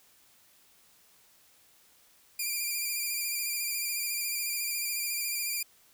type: tone with vibrato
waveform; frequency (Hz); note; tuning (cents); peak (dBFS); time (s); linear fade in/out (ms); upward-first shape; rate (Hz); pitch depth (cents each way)
5% pulse; 2383; D7; +25; -21; 2.39-5.63; 5; square; 14; 27
effects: white hiss -62 dBFS RMS until 5.93 s